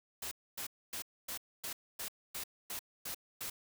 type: noise bursts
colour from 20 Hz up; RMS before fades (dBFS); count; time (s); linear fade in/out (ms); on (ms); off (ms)
white; -41; 10; 0.22-3.5; 5; 94; 260
effects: none